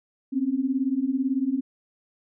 sine beating tone pair, 254.3 / 272.3 Hz, C4 / C#4, -49 / -31 cents, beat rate 18 Hz, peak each -26 / -24 dBFS, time 0.32-1.61 s, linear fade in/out 20 ms, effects none

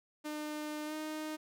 sawtooth tone with pitch glide, 302.1 to 309.2 Hz, D4 to D#4, +49 to -11 cents, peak -34 dBFS, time 0.24-1.37 s, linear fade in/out 20 ms, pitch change +40 cents, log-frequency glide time 0.85-0.94 s, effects none

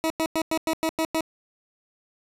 20% pulse tone bursts, 321.3 Hz, E4, 44 cents flat, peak -17 dBFS, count 8, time 0.04-1.208 s, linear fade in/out 0 ms, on 62 ms, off 96 ms, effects resampled to 32000 Hz + 8-bit

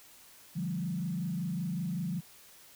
sine tone with frequency modulation, 174.61 Hz, F3, in tune, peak -31 dBFS, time 0.55-2.21 s, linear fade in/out 20 ms, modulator 25.3 Hz, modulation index 1.1, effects white hiss -56 dBFS RMS until 2.75 s

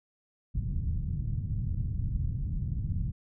white low-pass noise, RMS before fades -31 dBFS, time 0.54-3.12 s, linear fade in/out 20 ms, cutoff 130 Hz, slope 24 dB/octave, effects none

